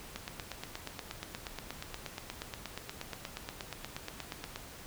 click train, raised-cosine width 0.2 ms, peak -21 dBFS, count 38, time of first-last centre 0.16-4.56 s, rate 8.41 Hz, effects pink hiss -49 dBFS RMS until 4.86 s

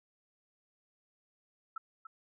sine tone with echo, 1318.5 Hz, E6, in tune, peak -36 dBFS, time 1.76-1.78 s, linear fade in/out 5 ms, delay 290 ms, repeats 1, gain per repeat -9 dB, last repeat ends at 2.07 s, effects none

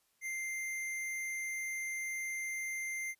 square tone, 2093 Hz, C7, in tune, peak -37 dBFS, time 0.21-3.15 s, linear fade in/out 50 ms, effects white hiss -75 dBFS RMS until 3.19 s + resampled to 32000 Hz

